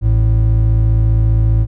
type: tone pair together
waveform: triangle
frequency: 55 / 110 Hz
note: A1 / A2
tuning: 0 / 0 cents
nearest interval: octave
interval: 1200 cents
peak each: -10 dBFS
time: 0.01-1.67 s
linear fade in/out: 50 ms
effects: none